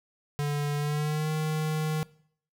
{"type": "tone with pitch glide", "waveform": "square", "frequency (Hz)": [145.8, 155.36], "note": ["D3", "D#3"], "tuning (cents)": [-12, -2], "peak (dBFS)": -27, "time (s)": [0.39, 2.03], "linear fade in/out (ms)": 0, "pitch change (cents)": 110, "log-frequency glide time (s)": [0.77, 1.3], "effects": ["noise-tail reverb RT60 0.6 s tail -21 dB re dry"]}